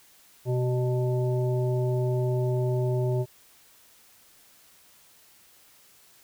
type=harmonic tone with a mistuned harmonic; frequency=126.1 Hz; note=B2; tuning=36 cents sharp; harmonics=1 / 3 / 5 / 7; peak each=-24 / -29 / -34 / -42 dBFS; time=0.45-3.26 s; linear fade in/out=50 ms; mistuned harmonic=5; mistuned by=-46 cents; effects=white hiss -57 dBFS RMS until 6.23 s

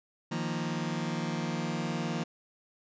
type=chord; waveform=sawtooth; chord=Eb suspended second; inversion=none; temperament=just; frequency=155.56 / 175.01 / 233.3 Hz; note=Eb3 / F3 / Bb3; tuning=0 / +4 / +2 cents; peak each=-31 dBFS; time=0.31-2.24 s; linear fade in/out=10 ms; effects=resampled to 16000 Hz

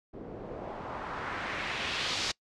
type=noise with low-pass filter sweep; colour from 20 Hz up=white; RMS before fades=-36 dBFS; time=0.13-2.32 s; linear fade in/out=10 ms; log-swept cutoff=350 to 5200 Hz; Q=1.4; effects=noise-tail reverb RT60 0.1 s tail -24 dB re dry + low-pass 8000 Hz 12 dB/octave

